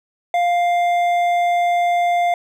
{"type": "tone with hard clipping", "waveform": "triangle", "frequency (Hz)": 700, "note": "F5", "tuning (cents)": 4, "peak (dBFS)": -16, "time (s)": [0.34, 2.34], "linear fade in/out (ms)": 2, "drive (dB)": 11, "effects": []}